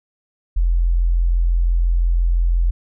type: tone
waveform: sine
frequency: 42.93 Hz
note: F1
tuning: 29 cents flat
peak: -13 dBFS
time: 0.56-2.71 s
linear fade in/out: 10 ms
effects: none